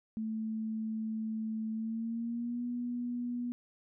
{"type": "tone with pitch glide", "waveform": "sine", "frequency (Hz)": [220, 242.7], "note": ["A3", "B3"], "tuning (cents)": [0, -30], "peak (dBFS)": -33, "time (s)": [0.17, 3.52], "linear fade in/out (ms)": 0, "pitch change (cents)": 170, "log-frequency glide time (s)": [1.72, 2.64], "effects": []}